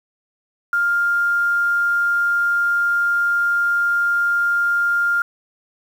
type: tone with quantisation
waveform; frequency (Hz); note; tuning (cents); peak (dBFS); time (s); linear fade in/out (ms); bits
sine; 1402; F6; +6; -15; 0.73-5.22; 2; 7
effects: none